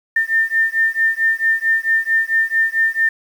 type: beating tone pair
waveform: sine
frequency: 1800 / 1804.5 Hz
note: A6 / A6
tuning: +39 / +43 cents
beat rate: 4.5 Hz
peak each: -17 dBFS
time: 0.16-3.09 s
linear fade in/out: 5 ms
effects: 7-bit